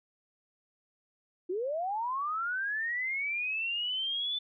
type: linear sweep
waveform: sine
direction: up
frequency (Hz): 340.2 to 3520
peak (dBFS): -30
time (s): 1.49-4.39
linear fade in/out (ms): 10
effects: none